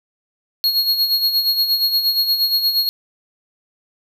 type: tone with tremolo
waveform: square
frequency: 4303 Hz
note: C8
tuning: 48 cents sharp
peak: -13 dBFS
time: 0.64-2.89 s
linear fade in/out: 0 ms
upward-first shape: sine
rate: 8.5 Hz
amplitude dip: 60%
effects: none